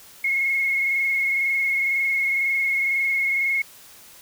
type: tone with frequency modulation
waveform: sine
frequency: 2167 Hz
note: C#7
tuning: 40 cents flat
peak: -19 dBFS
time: 0.24-3.62 s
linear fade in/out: 5 ms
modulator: 22 Hz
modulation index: 1.6
effects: white hiss -47 dBFS RMS until 4.21 s